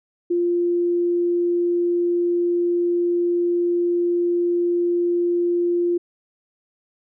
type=tone; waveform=sine; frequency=348.2 Hz; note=F4; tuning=5 cents flat; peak=-17 dBFS; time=0.3-5.98 s; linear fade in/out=10 ms; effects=none